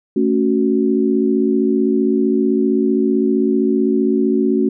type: chord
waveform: sine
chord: F# minor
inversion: first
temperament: just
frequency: 222 / 277.5 / 370 Hz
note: A3 / C#4 / F#4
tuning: +16 / +2 / 0 cents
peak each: -17 dBFS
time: 0.16-4.69 s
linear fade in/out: 5 ms
effects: none